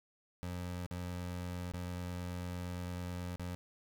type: tone with dropouts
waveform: 25% pulse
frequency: 89 Hz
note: F2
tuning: 33 cents sharp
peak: -35 dBFS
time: 0.43-3.55 s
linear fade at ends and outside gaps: 0 ms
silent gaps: 0.864-0.91 / 1.72-1.737 / 3.36-3.396 s
effects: none